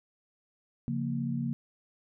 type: chord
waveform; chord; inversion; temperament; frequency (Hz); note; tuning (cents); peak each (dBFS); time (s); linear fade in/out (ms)
sine; Bb minor; first; equal; 138.59 / 174.61 / 233.1; Db3 / F3 / Bb3; 0 / 0 / 0; -33 / -37 / -32; 0.88-1.53; 0
effects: none